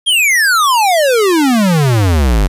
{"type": "exponential sweep", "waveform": "square", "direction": "down", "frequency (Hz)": [3300, 45], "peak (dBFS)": -9, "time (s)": [0.06, 2.48], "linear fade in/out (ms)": 20, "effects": ["resampled to 32000 Hz", "8-bit"]}